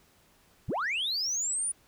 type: linear sweep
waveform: sine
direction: up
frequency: 32.7 to 9750 Hz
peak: -26 dBFS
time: 0.68-1.72 s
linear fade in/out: 10 ms
effects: tanh soft clip ceiling -26 dBFS + pink hiss -63 dBFS RMS until 1.87 s